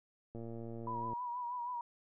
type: click train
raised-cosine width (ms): 2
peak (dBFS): -33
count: 91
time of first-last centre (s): 0.35-1.133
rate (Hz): 115
type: tone with vibrato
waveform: sine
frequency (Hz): 973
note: B5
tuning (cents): -26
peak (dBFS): -37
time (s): 0.87-1.81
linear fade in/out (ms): 2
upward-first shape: sine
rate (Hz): 6.3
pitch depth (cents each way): 48
effects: none